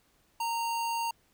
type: tone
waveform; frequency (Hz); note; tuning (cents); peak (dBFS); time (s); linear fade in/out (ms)
square; 925; A#5; -14; -30; 0.4-1.11; 5
effects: pink hiss -68 dBFS RMS until 1.33 s